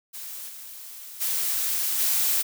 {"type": "noise with level steps", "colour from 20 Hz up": "blue", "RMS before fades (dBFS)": [-37, -41, -26, -23], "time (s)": [0.13, 2.43], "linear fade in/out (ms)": 20, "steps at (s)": [0.48, 1.2, 1.98], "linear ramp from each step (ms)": 20, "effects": []}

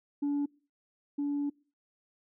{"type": "tone pair in turn", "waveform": "sine", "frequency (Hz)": [287, 287], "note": ["D4", "D4"], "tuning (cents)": [-40, -40], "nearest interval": "unison", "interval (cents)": 0, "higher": "neither", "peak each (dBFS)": [-25, -27], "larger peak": "first", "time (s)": [[0.22, 0.46], [1.18, 1.5]], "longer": "second", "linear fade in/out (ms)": 10, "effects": ["noise-tail reverb RT60 0.4 s tail -25 dB re dry", "tanh soft clip ceiling -26 dBFS"]}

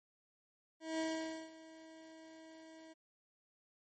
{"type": "tone with ADSR envelope", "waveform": "25% pulse", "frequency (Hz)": 320.8, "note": "E4", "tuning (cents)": -47, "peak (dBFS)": -31, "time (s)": [0.8, 2.94], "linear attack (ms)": 190, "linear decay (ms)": 510, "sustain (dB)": -19, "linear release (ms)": 19, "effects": ["MP3 32 kbps"]}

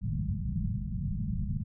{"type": "low-pass noise", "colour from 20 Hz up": "white", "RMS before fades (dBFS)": -32, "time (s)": [0.01, 1.64], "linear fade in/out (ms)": 20, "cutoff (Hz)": 210, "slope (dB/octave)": 96, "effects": []}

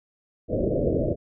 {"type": "low-pass noise", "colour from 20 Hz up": "white", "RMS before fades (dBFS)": -24, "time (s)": [0.48, 1.16], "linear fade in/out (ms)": 50, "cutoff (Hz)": 620, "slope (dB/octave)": 96, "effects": []}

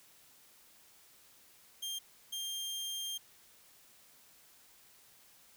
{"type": "tone bursts at uneven times", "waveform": "sawtooth", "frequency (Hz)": 3195, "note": "G7", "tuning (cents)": 32, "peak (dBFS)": -34, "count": 2, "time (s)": [[1.82, 1.99], [2.32, 3.18]], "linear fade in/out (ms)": 10, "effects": ["white hiss -62 dBFS RMS until 5.56 s"]}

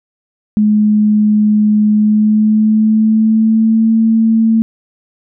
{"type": "tone with pitch glide", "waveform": "sine", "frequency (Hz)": [211.4, 224], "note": ["G#3", "A3"], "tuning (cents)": [31, 31], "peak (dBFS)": -7, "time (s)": [0.57, 4.62], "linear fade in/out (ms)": 0, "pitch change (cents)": 100, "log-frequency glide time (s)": [1.92, 3.92], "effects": []}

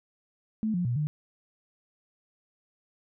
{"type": "tone with pitch steps", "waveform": "sine", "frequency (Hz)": [218.1, 177.1, 120.8, 150.4], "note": ["A3", "F3", "B2", "D3"], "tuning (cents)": [-15, 24, -38, 42], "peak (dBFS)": -25, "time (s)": [0.63, 1.07], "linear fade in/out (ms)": 0, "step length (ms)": 110, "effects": []}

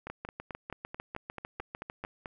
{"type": "two click trains", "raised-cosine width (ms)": 0.5, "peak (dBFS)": [-23, -24], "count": [14, 11], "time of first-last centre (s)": [[0.1, 2.049], [0.07, 2.258]], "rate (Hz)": [6.67, 4.57], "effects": []}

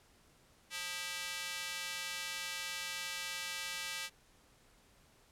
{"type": "tone with high-pass filter", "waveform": "square", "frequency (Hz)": 178.3, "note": "F3", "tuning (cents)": 36, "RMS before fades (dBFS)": -41, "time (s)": [0.7, 4.1], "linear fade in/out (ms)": 50, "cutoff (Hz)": 2300, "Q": 1, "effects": ["pink hiss -66 dBFS RMS until 5.31 s", "low-pass 12000 Hz 12 dB/octave"]}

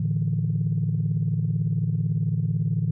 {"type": "chord", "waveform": "sine", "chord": "A suspended fourth", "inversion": "none", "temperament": "equal with one note detuned", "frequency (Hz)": [111.02, 146.83, 164.81], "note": ["A2", "D3", "E3"], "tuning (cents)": [16, 0, 0], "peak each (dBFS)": -25, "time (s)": [0, 2.91], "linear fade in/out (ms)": 5, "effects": ["tanh soft clip ceiling -14 dBFS"]}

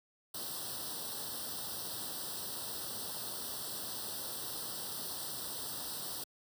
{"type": "noise with comb filter", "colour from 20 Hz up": "white", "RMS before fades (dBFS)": -41, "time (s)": [0.34, 6.24], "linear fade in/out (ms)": 5, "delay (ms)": 0.22, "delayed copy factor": 0.95, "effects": ["high-pass 80 Hz 12 dB/octave"]}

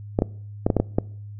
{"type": "clicks", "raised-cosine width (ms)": 2, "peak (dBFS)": -5, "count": 7, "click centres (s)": [0.189, 0.221, 0.665, 0.702, 0.767, 0.8, 0.985], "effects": ["noise-tail reverb RT60 0.6 s tail -23 dB re dry", "added 103 Hz sine -35 dBFS peak until 1.39 s"]}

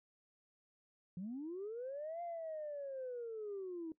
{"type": "linear two-way sweep", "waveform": "sine", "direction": "up then down", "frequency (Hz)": [169.2, 698.5, 314.1], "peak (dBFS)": -40, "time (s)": [1.17, 3.92], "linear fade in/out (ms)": 2, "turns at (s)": 2.22, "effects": ["noise-tail reverb RT60 0.1 s tail -19 dB re dry", "tanh soft clip ceiling -37 dBFS"]}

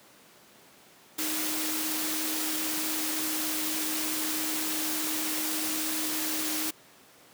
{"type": "tone in noise", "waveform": "sine", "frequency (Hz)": 311.1, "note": "D#4", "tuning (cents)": 0, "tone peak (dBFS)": -35, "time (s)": [1.18, 6.71], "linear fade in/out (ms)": 10, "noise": "white", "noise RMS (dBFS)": -31, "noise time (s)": [1.18, 6.71], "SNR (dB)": -7, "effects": ["pink hiss -55 dBFS RMS until 7.33 s", "high-pass 200 Hz 12 dB/octave"]}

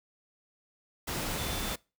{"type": "tone in noise", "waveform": "sine", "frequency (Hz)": 3520, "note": "A7", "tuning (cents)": 0, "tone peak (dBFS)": -42, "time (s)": [1.38, 1.75], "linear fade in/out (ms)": 10, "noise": "pink", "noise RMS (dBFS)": -34, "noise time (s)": [1.07, 1.76], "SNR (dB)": -11, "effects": ["noise-tail reverb RT60 0.3 s tail -24 dB re dry"]}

